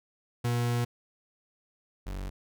40% pulse tone pair in turn, 120 / 47.42 Hz, B2 / F#1, -49 / +43 cents, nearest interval octave + major third, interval 1608 cents, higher first, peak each -25 / -33 dBFS, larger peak first, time 0.44-0.85 / 2.06-2.3 s, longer first, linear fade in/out 10 ms, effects none

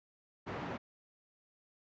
pink band-pass noise, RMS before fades -41 dBFS, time 0.46-0.78 s, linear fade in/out 20 ms, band 130 to 1600 Hz, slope 12 dB/octave, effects resampled to 16000 Hz

